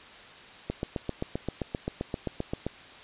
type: click train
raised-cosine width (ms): 2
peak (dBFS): -16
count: 16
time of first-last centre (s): 0.7-2.666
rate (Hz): 7.63
effects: white hiss -48 dBFS RMS until 3.03 s + resampled to 8000 Hz